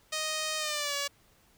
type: tone with pitch glide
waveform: 5% pulse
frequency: 622.3 to 567.4 Hz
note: D#5 to C#5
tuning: 0 to +40 cents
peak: -19 dBFS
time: 0.12-1.08 s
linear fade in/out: 10 ms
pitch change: -160 cents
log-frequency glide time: 0.58-0.95 s
effects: pink hiss -64 dBFS RMS until 1.57 s